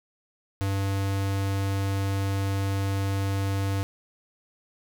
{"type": "tone", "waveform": "square", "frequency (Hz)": 98, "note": "G2", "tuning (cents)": 0, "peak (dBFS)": -25, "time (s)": [0.61, 3.83], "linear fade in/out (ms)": 0, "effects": []}